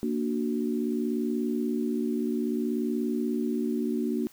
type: chord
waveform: sine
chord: Bb augmented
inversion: none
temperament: equal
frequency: 233.1 / 293.7 / 370 Hz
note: Bb3 / D4 / F#4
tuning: 0 / 0 / 0 cents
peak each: -28 / -31 / -32 dBFS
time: 0.03-4.27 s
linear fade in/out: 0 ms
effects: white hiss -56 dBFS RMS until 4.32 s